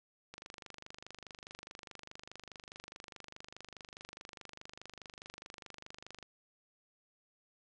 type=click train; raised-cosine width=0.2 ms; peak=-30 dBFS; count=147; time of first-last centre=0.34-6.227 s; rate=24.8 Hz; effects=resampled to 22050 Hz + 10-bit